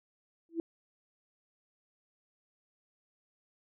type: tone with exponential growth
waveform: sine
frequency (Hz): 331.5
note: E4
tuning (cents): +10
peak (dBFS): -26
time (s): 0.49-0.6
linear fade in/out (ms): 1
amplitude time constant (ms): 22
effects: none